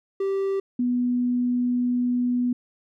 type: tone pair in turn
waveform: triangle / sine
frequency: 390.3 / 245.9 Hz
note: G4 / B3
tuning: -8 / -7 cents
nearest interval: minor sixth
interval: 799 cents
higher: first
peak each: -20 dBFS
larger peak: neither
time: 0.2-0.6 / 0.79-2.53 s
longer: second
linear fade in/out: 5 ms
effects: none